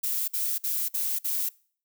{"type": "noise bursts", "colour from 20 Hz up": "violet", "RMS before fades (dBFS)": -28, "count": 5, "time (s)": [0.03, 1.492], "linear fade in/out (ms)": 10, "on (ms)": 250, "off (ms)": 53, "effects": ["noise-tail reverb RT60 0.5 s tail -24 dB re dry"]}